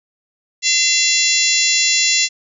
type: harmonic tone with a mistuned harmonic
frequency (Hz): 682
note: F5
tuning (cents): -41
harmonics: 3 / 4 / 5 / 6 / 7 / 8 / 9 / 10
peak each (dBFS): -22 / -20 / -23 / -20 / -24 / -22 / -21 / -19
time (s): 0.62-2.29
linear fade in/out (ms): 50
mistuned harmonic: 10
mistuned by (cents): +56
effects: none